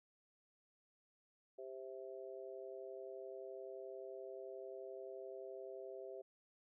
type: harmonic tone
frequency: 131.5 Hz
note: C3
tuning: 9 cents sharp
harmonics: 3 / 4 / 5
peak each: -50 / -52 / -53 dBFS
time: 1.58-6.22 s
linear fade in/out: 10 ms
effects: none